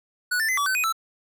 square tone with pitch steps, 1473 / 1776 / 2037 / 1145 / 1526 / 2494 / 1321 Hz, F#6 / A6 / C7 / D6 / G6 / D#7 / E6, -8 / +16 / -47 / -44 / -47 / +3 / +3 cents, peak -22 dBFS, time 0.31-0.926 s, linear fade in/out 10 ms, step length 88 ms, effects none

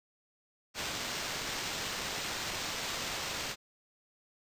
white noise with sample-and-hold, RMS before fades -37 dBFS, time 0.74-3.56 s, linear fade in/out 50 ms, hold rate 11025 Hz, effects resampled to 32000 Hz

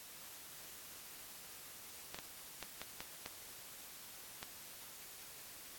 clicks, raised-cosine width 0.2 ms, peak -26 dBFS, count 7, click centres 2.145 / 2.188 / 2.627 / 2.816 / 3.005 / 3.261 / 4.429 s, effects white hiss -53 dBFS RMS until 5.78 s + AAC 64 kbps

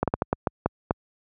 slowing click train, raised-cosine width 1 ms, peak -7 dBFS, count 8, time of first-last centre 0.03-0.909 s, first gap 47 ms, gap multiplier 1.32, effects high-pass 60 Hz 12 dB/octave

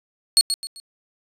30% pulse tone with echo, 4337 Hz, C#8, 39 cents flat, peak -8 dBFS, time 0.37-0.41 s, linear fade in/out 0 ms, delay 130 ms, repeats 3, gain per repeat -9 dB, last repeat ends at 0.8 s, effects resampled to 32000 Hz

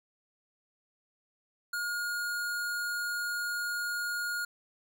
square tone, 1430 Hz, F6, 41 cents sharp, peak -32 dBFS, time 1.73-4.45 s, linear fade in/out 5 ms, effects none

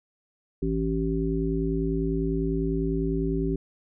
harmonic tone, 55 Hz, A1, in tune, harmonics 1 / 3 / 5 / 7, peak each -29 / -29 / -29 / -29 dBFS, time 0.62-3.56 s, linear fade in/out 5 ms, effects none

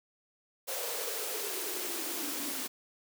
white noise with high-pass filter sweep, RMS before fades -36 dBFS, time 0.67-2.68 s, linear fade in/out 20 ms, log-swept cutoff 530 to 260 Hz, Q 7.3, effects none

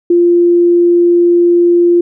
sine tone, 347.1 Hz, F4, 11 cents flat, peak -5 dBFS, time 0.1-2.01 s, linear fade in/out 5 ms, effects none

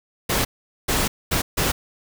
pink noise bursts at uneven times, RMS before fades -21 dBFS, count 4, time 0.29-0.45 / 0.88-1.08 / 1.31-1.42 / 1.57-1.72 s, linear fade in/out 10 ms, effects none

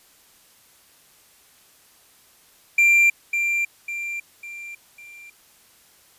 triangle tone with echo, 2371 Hz, D7, 16 cents sharp, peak -11 dBFS, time 2.78-3.1 s, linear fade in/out 5 ms, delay 550 ms, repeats 4, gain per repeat -7 dB, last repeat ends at 5.3 s, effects white hiss -55 dBFS RMS until 6.18 s + resampled to 32000 Hz

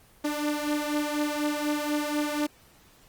sawtooth beating tone pair, 295.4 / 299.5 Hz, D4 / D4, +10 / +34 cents, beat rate 4.1 Hz, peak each -24 / -27 dBFS, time 0.24-2.47 s, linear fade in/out 10 ms, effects pink hiss -57 dBFS RMS until 3.08 s + Opus 24 kbps

